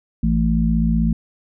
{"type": "harmonic tone", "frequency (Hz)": 55.8, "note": "A1", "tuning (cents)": 25, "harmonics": [1, 3, 4], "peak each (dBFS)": [-19, -19, -19], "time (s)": [0.23, 1.13], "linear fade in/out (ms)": 5, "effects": []}